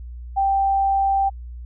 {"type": "tone", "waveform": "sine", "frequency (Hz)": 784, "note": "G5", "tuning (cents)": 0, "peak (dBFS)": -16, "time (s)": [0.36, 1.3], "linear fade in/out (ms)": 20, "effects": ["added 60 Hz sine -32 dBFS peak until 1.65 s"]}